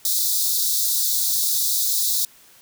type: high-pass noise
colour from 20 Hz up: white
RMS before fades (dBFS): -21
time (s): 0.05-2.25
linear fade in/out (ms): 2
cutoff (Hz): 3600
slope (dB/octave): 96
effects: white hiss -51 dBFS RMS until 2.61 s